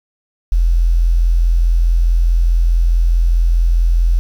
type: tone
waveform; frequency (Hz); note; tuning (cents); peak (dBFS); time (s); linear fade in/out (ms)
sine; 42.36; E1; +48; -9; 0.52-4.19; 0
effects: 7-bit